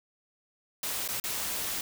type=noise with dropouts; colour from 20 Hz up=white; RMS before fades=-33 dBFS; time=0.83-1.81 s; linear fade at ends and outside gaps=2 ms; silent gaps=1.078-1.087 / 1.2-1.239 s; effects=none